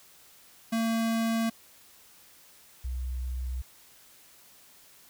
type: tone pair in turn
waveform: square / sine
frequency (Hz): 226.8 / 63.17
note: A#3 / B1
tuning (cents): -47 / +40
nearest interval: octave + minor seventh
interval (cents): 2213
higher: first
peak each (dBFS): -26 / -30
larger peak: first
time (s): 0.72-1.5 / 2.84-3.62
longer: neither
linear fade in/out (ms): 10
effects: white hiss -56 dBFS RMS until 5.09 s